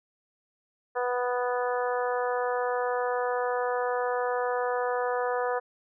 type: harmonic tone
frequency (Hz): 246.9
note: B3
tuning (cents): 0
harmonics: 2 / 3 / 4 / 5 / 6 / 7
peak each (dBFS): -28 / -32 / -34 / -36 / -38 / -39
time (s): 0.95-5.6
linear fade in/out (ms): 20
effects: none